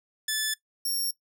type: tone pair in turn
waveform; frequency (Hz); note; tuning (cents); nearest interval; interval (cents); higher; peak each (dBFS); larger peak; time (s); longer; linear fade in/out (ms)
10% pulse; 1740 / 5524; A6 / F8; -20 / -20; octave + minor sixth; 2000; second; -17 / -21; first; 0.28-0.54 / 0.85-1.11; neither; 5
effects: noise-tail reverb RT60 0.1 s tail -18 dB re dry